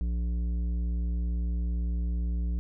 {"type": "tone with tanh clipping", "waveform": "sine", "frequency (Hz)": 58.9, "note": "A#1", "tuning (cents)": 19, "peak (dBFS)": -28, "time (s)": [0.01, 2.59], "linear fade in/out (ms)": 0, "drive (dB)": 10, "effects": []}